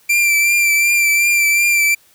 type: tone with vibrato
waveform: 45% pulse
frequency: 2357 Hz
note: D7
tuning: 6 cents sharp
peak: -11 dBFS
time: 0.09-1.95 s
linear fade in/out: 10 ms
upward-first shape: triangle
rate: 2.7 Hz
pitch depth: 33 cents each way
effects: white hiss -52 dBFS RMS until 2.14 s